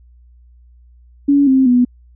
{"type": "tone with pitch steps", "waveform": "sine", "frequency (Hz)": [283.1, 264.1, 246.5], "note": ["C#4", "C4", "B3"], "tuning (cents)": [37, 16, -3], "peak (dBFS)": -8, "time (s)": [1.28, 1.85], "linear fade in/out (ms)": 10, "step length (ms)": 190, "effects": ["added 60 Hz sine -43 dBFS peak until 2.15 s"]}